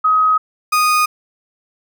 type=tone pair in turn; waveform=sine / 35% pulse; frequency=1264 / 1237.3 Hz; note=D#6 / D#6; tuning=+27 / -10 cents; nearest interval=unison; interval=37 cents; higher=first; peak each=-10 dBFS; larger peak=neither; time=0.04-0.38 / 0.72-1.06 s; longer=neither; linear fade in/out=10 ms; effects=none